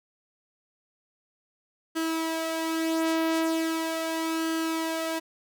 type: tone with flanger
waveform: sawtooth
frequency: 324.5 Hz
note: E4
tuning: 27 cents flat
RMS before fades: -28 dBFS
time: 1.95-5.2 s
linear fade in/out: 20 ms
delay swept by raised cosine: 0.65 to 3.15 ms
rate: 0.39 Hz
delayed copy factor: +0.5
effects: none